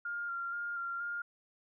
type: tone with vibrato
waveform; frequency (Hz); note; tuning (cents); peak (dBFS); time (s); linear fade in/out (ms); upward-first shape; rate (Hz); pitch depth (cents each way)
sine; 1396.9; F6; 0; -35; 0.05-1.22; 5; square; 2.1; 17
effects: none